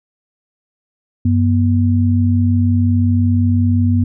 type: tone pair together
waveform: sine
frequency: 95.96 / 241.6 Hz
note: G2 / B3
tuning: -36 / -38 cents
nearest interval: octave + major third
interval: 1598 cents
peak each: -12 / -15 dBFS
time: 1.25-4.04 s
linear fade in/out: 5 ms
effects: none